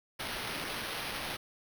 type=noise with sample-and-hold; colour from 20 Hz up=white; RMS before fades=-38 dBFS; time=0.19-1.37 s; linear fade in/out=10 ms; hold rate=7350 Hz; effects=none